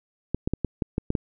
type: clicks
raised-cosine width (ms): 3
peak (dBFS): -11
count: 8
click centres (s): 0.346 / 0.475 / 0.536 / 0.647 / 0.822 / 0.981 / 1.104 / 1.152
effects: none